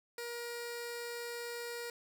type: tone with notch filter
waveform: 15% pulse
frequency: 474.5 Hz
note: A#4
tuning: 31 cents sharp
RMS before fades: -42 dBFS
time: 0.18-1.9 s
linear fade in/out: 2 ms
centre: 1100 Hz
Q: 1.2
effects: none